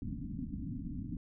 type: low-pass noise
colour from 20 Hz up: white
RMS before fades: -40 dBFS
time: 0.02-1.17 s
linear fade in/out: 2 ms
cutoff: 290 Hz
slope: 96 dB/octave
effects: none